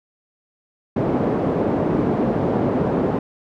pink band-pass noise, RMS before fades -20 dBFS, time 0.96-3.19 s, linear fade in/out 5 ms, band 180 to 550 Hz, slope 12 dB/octave, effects none

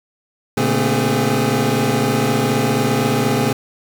25% pulse tone cluster, 117.7 / 141.8 / 220.9 / 255 / 407.9 Hz, A#2 / C#3 / A3 / C4 / G#4, +17 / +40 / +7 / -44 / -31 cents, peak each -18 dBFS, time 0.57-3.53 s, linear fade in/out 5 ms, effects 7-bit

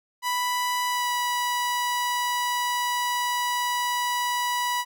sawtooth tone with pitch glide, 987.8 to 978.1 Hz, B5 to B5, 0 to -17 cents, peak -20 dBFS, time 0.22-4.85 s, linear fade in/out 50 ms, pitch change -17 cents, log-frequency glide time 0.88-1.1 s, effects none

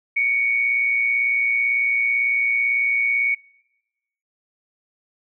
sine tone pair together, 2231 / 2349 Hz, C#7 / D7, +11 / 0 cents, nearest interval minor second, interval 89 cents, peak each -17 / -28 dBFS, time 0.16-3.35 s, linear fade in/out 10 ms, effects noise-tail reverb RT60 1.0 s tail -26 dB re dry

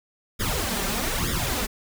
pink noise with flanger, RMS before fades -26 dBFS, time 0.39-1.67 s, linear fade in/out 20 ms, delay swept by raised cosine 0.57 to 5.17 ms, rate 1.1 Hz, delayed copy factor +0.9, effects none

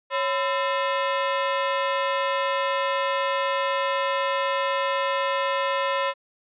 sawtooth ring-modulated tone, 784 Hz, G5, in tune, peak -15 dBFS, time 0.1-6.14 s, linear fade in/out 50 ms, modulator 232 Hz, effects resampled to 8000 Hz

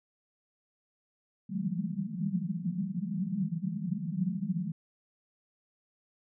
pink band-pass noise, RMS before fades -33 dBFS, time 1.49-4.72 s, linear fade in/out 10 ms, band 160 to 210 Hz, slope 96 dB/octave, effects none

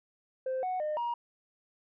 sine tone with pitch steps, 520 / 739 / 608 / 949 Hz, C5 / F#5 / D#5 / A#5, -11 / -2 / -40 / +31 cents, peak -28 dBFS, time 0.46-1.14 s, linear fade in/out 5 ms, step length 170 ms, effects tanh soft clip ceiling -28 dBFS

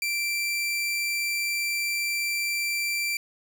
sawtooth tone, 2349 Hz, D7, in tune, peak -22 dBFS, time 0.02-3.17 s, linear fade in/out 2 ms, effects none

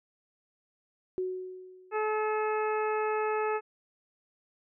sine tone with exponential decay, 370 Hz, F#4, in tune, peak -27 dBFS, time 1.18-2.24 s, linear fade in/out 0 ms, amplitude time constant 230 ms
harmonic tone, 430 Hz, A4, 40 cents flat, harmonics 1 / 2 / 3 / 4 / 5 / 6, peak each -29 / -33 / -35 / -41 / -45 / -42 dBFS, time 1.91-3.61 s, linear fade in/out 50 ms
effects none

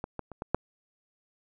clicks, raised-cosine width 1 ms, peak -20 / -20 / -28 / -20 / -9 dBFS, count 5, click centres 0.041 / 0.193 / 0.317 / 0.421 / 0.546 s, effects none

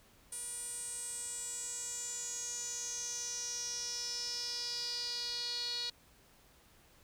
sawtooth tone with band-pass filter sweep, 482.1 Hz, B4, 42 cents flat, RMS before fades -40 dBFS, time 0.32-5.9 s, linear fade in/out 5 ms, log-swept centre 9200 to 4200 Hz, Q 8.1, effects pink hiss -64 dBFS RMS until 7.03 s

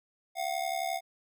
square ring-modulated tone, 719 Hz, F#5, 50 cents flat, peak -28 dBFS, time 0.35-1.01 s, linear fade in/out 50 ms, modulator 35.7 Hz, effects none

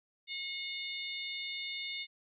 harmonic tone, 722 Hz, F#5, 43 cents flat, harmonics 3 / 4 / 5 / 6, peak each -41 / -46 / -41 / -47 dBFS, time 0.27-2.07 s, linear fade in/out 50 ms, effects none

